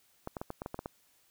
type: clicks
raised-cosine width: 1 ms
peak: -23 dBFS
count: 9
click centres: 0.274 / 0.368 / 0.415 / 0.504 / 0.619 / 0.661 / 0.744 / 0.791 / 0.859 s
effects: white hiss -68 dBFS RMS until 1.3 s